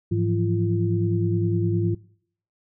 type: tone cluster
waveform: sine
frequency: 105.5 / 168.1 / 177.8 / 343.2 Hz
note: G#2 / E3 / F3 / F4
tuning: +28 / +34 / +31 / -30 cents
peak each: -22 / -28 / -29 / -26 dBFS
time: 0.11-1.95 s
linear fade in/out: 10 ms
effects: noise-tail reverb RT60 0.6 s tail -22 dB re dry